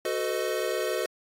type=chord; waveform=square; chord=B dominant seventh; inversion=second; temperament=equal with one note detuned; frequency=370 / 440 / 506.9 / 622.3 Hz; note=F#4 / A4 / B4 / D#5; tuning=0 / 0 / +45 / 0 cents; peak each=-33 dBFS; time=0.05-1.06 s; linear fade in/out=2 ms; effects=AAC 48 kbps